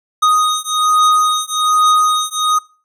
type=beating tone pair; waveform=square; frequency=1244.5 / 1245.7 Hz; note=D#6 / D#6; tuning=0 / +2 cents; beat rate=1.2 Hz; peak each=-15 dBFS; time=0.22-2.59 s; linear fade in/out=10 ms; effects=noise-tail reverb RT60 0.4 s tail -24 dB re dry + low-pass 11000 Hz 12 dB/octave